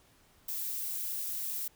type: noise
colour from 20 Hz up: violet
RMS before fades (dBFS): -36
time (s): 0.48-1.68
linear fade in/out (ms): 5
effects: pink hiss -64 dBFS RMS until 1.75 s